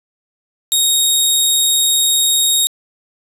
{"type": "tone", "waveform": "15% pulse", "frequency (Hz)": 3745, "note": "A#7", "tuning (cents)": 7, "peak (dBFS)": -4, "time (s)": [0.72, 2.67], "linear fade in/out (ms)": 0, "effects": ["resampled to 32000 Hz", "7-bit"]}